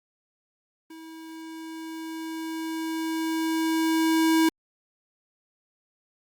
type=tone with level ramp; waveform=square; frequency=322.7 Hz; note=E4; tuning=37 cents flat; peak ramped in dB=-42 to -18 dBFS; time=0.9-4.49 s; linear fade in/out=5 ms; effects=Opus 32 kbps